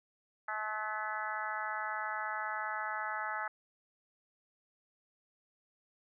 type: harmonic tone with a mistuned harmonic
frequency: 214.6 Hz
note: A3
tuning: 43 cents flat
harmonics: 3 / 4 / 5 / 6 / 7 / 8 / 9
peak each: -47 / -40 / -47 / -40 / -42 / -42 / -46 dBFS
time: 0.48-3.48 s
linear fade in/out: 5 ms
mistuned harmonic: 9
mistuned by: +49 cents
effects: none